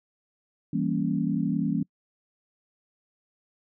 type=chord; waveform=sine; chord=E diminished seventh; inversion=none; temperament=equal; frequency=164.81 / 196 / 233.1 / 277.2 Hz; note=E3 / G3 / Bb3 / Db4; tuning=0 / 0 / 0 / 0 cents; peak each=-29 dBFS; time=0.73-1.83 s; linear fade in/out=5 ms; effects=noise-tail reverb RT60 0.1 s tail -26 dB re dry